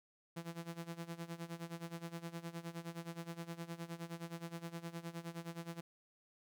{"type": "tone with tremolo", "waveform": "sawtooth", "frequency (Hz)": 168.2, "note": "E3", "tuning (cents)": 35, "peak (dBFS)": -37, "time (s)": [0.36, 5.81], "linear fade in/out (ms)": 10, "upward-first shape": "sine", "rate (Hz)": 9.6, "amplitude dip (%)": 85, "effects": []}